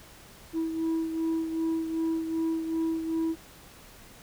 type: beating tone pair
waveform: sine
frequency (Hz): 324.7 / 327.3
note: E4 / E4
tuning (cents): -26 / -12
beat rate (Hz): 2.6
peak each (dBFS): -25 / -32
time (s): 0.53-3.36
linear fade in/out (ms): 50
effects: tanh soft clip ceiling -24 dBFS + pink hiss -51 dBFS RMS until 4.22 s